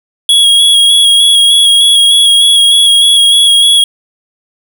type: tone with vibrato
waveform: square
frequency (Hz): 3322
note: G#7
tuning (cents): 0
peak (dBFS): -4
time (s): 0.29-3.84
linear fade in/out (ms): 2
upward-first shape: square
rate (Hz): 3.3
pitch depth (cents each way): 17
effects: none